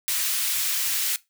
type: high-pass noise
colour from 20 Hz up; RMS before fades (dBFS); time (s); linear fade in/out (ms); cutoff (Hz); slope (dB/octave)
white; -25; 0.08-1.16; 0; 1800; 12
effects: noise-tail reverb RT60 0.2 s tail -19 dB re dry